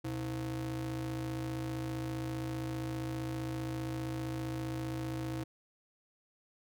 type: ring-modulated tone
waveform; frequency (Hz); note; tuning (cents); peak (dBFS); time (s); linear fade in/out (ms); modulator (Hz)
square; 98.2; G2; +4; -33; 0.04-5.44; 10; 224
effects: none